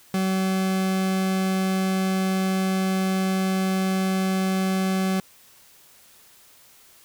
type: tone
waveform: 40% pulse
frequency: 189.4 Hz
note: F#3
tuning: 41 cents sharp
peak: -20 dBFS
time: 0.14-5.2 s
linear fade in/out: 2 ms
effects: white hiss -53 dBFS RMS until 7.04 s